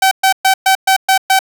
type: tone bursts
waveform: sawtooth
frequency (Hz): 767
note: G5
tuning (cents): -38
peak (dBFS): -4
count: 7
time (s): 0.02-1.391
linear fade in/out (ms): 5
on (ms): 93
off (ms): 120
effects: none